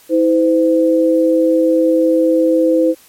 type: tone pair together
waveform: sine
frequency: 322.9 / 511.4 Hz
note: E4 / C5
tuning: -36 / -40 cents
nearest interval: minor sixth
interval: 796 cents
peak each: -12 / -12 dBFS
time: 0.09-2.95 s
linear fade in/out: 50 ms
effects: white hiss -46 dBFS RMS until 3.08 s + MP3 64 kbps